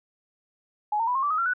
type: tone with pitch steps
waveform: sine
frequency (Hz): 841 / 911.8 / 988.6 / 1071.9 / 1162.2 / 1260.1 / 1366.2 / 1481.3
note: G#5 / A#5 / B5 / C6 / D6 / D#6 / F6 / F#6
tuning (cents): +22 / -39 / +1 / +42 / -18 / +22 / -38 / +2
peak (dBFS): -22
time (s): 0.92-1.536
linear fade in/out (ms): 5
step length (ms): 77
effects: none